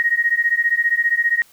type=beating tone pair; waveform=sine; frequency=1871 / 1886 Hz; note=A#6 / A#6; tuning=+6 / +20 cents; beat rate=15 Hz; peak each=-18 dBFS; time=0-1.42 s; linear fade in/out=0 ms; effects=white hiss -52 dBFS RMS until 1.52 s